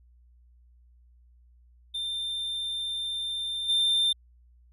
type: tone with level steps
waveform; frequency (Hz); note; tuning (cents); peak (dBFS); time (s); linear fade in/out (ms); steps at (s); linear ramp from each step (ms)
triangle; 3588; A7; +33; -28 / -20; 1.94-4.13; 10; 3.68; 20
effects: added 60 Hz sine -55 dBFS peak until 4.72 s + resampled to 32000 Hz